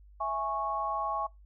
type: chord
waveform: sine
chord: C# minor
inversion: first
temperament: equal with one note detuned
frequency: 659.3 / 830.6 / 1102.3 Hz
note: E5 / G#5 / C#6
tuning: 0 / 0 / -10 cents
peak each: -36 / -34 / -32 dBFS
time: 0.2-1.27 s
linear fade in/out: 10 ms
effects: noise-tail reverb RT60 0.2 s tail -23 dB re dry + added 50 Hz sine -52 dBFS peak until 1.45 s